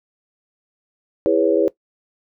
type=chord; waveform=sine; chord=C# minor seventh; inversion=first; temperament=equal with one note detuned; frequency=329.6 / 406.8 / 493.9 / 554.4 Hz; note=E4 / G#4 / B4 / C#5; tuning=0 / -36 / 0 / 0 cents; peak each=-19 dBFS; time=1.26-1.68 s; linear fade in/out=0 ms; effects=noise-tail reverb RT60 0.1 s tail -19 dB re dry